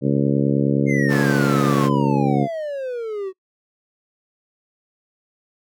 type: harmonic tone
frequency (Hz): 69.9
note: C#2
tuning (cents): +15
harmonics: 2 / 3 / 4 / 5 / 6 / 7 / 8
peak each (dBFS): -20 / -21 / -21 / -26 / -27 / -27 / -30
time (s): 0.01-2.48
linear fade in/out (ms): 50
type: exponential sweep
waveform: triangle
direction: down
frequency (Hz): 2147 to 370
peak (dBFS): -22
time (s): 0.86-3.33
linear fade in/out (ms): 50
type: chord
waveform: 5% pulse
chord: Bb major seventh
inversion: none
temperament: equal with one note detuned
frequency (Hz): 119.26 / 146.83 / 174.61 / 220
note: Bb2 / D3 / F3 / A3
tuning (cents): +40 / 0 / 0 / 0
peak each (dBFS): -20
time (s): 1.08-1.9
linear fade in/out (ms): 50
effects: noise-tail reverb RT60 0.1 s tail -23 dB re dry